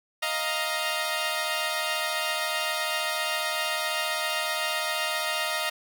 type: chord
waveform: 10% pulse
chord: Eb suspended second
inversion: none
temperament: equal with one note detuned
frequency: 624.1 / 698.5 / 932.3 Hz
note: Eb5 / F5 / Bb5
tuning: +5 / 0 / 0 cents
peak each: -21 / -23 / -24 dBFS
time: 0.22-5.7 s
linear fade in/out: 10 ms
effects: none